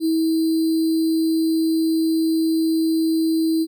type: tone with sample-and-hold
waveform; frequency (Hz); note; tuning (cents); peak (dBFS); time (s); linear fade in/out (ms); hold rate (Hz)
sine; 322.6; E4; -37; -16; 0-3.67; 50; 4410
effects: none